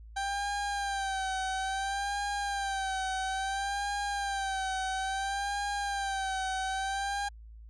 30% pulse tone with vibrato, 784 Hz, G5, in tune, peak -28 dBFS, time 0.16-7.29 s, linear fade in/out 10 ms, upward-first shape sine, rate 0.59 Hz, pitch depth 58 cents each way, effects added 55 Hz sine -46 dBFS peak until 7.69 s + resampled to 22050 Hz

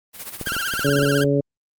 white noise with tremolo, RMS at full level -31 dBFS, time 0.13-0.89 s, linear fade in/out 50 ms, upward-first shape sine, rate 15 Hz, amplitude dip 75%
clicks, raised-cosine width 2 ms, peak -17 dBFS, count 9, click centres 0.413 / 0.472 / 0.521 / 0.566 / 0.738 / 0.794 / 0.89 / 0.991 / 1.031 s
sawtooth tone with vibrato, 1480 Hz, F#6, in tune, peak -19 dBFS, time 0.46-1.24 s, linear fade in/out 5 ms, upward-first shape sine, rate 16 Hz, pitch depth 160 cents each way
harmonic tone, 141.5 Hz, C#3, 36 cents sharp, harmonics 1 / 2 / 3 / 4, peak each -21 / -21 / -21 / -23 dBFS, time 0.84-1.41 s, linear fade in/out 10 ms
effects Opus 32 kbps

